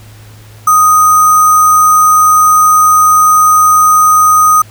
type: tone with sample-and-hold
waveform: sine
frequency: 1244.5 Hz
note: D#6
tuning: in tune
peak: -3 dBFS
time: 0.67-4.62 s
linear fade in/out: 5 ms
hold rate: 7350 Hz
effects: added 107 Hz sine -33 dBFS peak until 4.7 s + pink hiss -40 dBFS RMS until 4.7 s